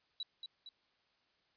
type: tone with echo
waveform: sine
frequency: 3922 Hz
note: B7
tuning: 13 cents flat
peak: -38 dBFS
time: 0.2-0.23 s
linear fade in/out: 2 ms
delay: 230 ms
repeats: 2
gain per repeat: -5 dB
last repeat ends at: 0.69 s
effects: white hiss -75 dBFS RMS until 1.56 s + resampled to 11025 Hz